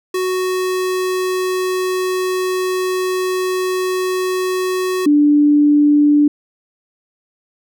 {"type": "tone pair in turn", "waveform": ["square", "sine"], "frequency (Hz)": [370, 293.7], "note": ["F#4", "D4"], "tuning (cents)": [0, 0], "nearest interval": "major third", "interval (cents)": 400, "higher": "first", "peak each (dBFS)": [-17, -8], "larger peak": "second", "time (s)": [[0.14, 5.06], [5.06, 6.28]], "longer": "first", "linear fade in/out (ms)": 5, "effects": []}